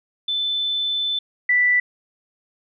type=tone pair in turn; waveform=sine; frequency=3520 / 1974.4 Hz; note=A7 / B6; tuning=0 / -1 cents; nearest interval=minor seventh; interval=1001 cents; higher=first; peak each=-20 / -14 dBFS; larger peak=second; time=0.28-1.19 / 1.49-1.8 s; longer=first; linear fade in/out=5 ms; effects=none